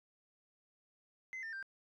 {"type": "tone with pitch steps", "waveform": "sine", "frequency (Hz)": [2055, 1799.3, 1575.5], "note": ["C7", "A6", "G6"], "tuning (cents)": [-32, 38, 8], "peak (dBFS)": -39, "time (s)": [1.33, 1.627], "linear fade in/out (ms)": 0, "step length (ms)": 99, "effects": ["tanh soft clip ceiling -40 dBFS"]}